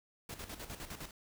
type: noise with tremolo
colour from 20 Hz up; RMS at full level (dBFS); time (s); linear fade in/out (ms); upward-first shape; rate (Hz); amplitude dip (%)
pink; -44; 0.29-1.11; 5; square; 9.8; 65
effects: none